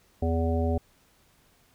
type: harmonic tone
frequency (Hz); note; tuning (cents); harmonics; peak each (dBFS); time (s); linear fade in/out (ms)
82.41; E2; 0; 1 / 3 / 5 / 7 / 9; -25 / -30 / -32 / -33 / -35; 0.22-0.78; 5
effects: pink hiss -63 dBFS RMS until 1.74 s